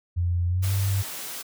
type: tone with pitch glide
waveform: sine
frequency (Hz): 87.31 to 98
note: F2 to G2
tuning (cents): 0 to 0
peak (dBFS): -21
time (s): 0.16-1.03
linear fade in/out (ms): 20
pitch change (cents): +200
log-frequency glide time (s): 0.48-0.73
type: high-pass noise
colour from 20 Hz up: white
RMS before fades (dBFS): -35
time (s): 0.62-1.43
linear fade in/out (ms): 20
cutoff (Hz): 150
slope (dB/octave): 12
effects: none